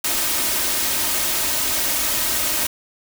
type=noise with comb filter; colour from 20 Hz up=white; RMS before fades=-21 dBFS; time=0.04-2.67 s; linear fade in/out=5 ms; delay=3.2 ms; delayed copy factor=+0.5; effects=none